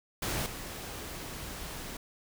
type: noise with level steps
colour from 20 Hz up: pink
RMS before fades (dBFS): -33 / -41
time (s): 0.22-1.97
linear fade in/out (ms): 5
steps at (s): 0.46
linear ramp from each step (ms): 2
effects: none